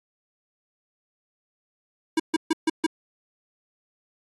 square tone bursts, 321.2 Hz, E4, 45 cents flat, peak -19 dBFS, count 5, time 2.17-2.865 s, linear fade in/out 5 ms, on 27 ms, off 140 ms, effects AAC 32 kbps

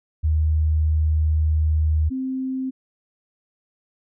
sine tone pair in turn, 77.78 / 261.6 Hz, D#2 / C4, 0 / 0 cents, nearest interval octave + major sixth, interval 2100 cents, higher second, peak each -16 / -23 dBFS, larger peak first, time 0.23-2.1 / 2.1-2.71 s, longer first, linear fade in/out 20 ms, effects none

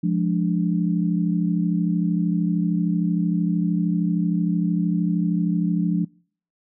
sine chord, D diminished, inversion first, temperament equal, 174.61 / 207.7 / 293.7 Hz, F3 / Ab3 / D4, 0 / 0 / 0 cents, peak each -20 / -25 / -26 dBFS, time 0.03-6.05 s, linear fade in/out 10 ms, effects noise-tail reverb RT60 0.5 s tail -25 dB re dry

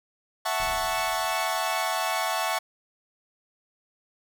sawtooth chord, F# minor seventh, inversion third, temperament equal, 659.3 / 740 / 880 / 1108.7 Hz, E5 / F#5 / A5 / C#6, 0 / 0 / 0 / 0 cents, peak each -27 dBFS, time 0.45-2.59 s, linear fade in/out 10 ms
brown noise with exponential decay, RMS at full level -39 dBFS, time 0.6-2.21 s, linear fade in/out 1 ms, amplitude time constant 350 ms
effects none

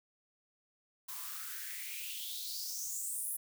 blue noise with high-pass filter sweep, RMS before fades -41 dBFS, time 1.08-3.37 s, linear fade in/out 10 ms, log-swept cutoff 930 to 11000 Hz, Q 5.7, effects none

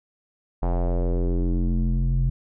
square tone with low-pass filter sweep, 43.76 Hz, F1, 4 cents sharp, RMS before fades -22 dBFS, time 0.62-2.3 s, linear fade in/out 10 ms, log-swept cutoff 830 to 130 Hz, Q 2.6, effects none

